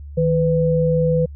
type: tone pair together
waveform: sine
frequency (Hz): 157.6 / 500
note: D#3 / B4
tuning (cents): +23 / +21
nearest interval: octave + minor sixth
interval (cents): 1998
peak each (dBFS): -17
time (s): 0.17-1.26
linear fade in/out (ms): 10
effects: added 72 Hz sine -32 dBFS peak until 1.35 s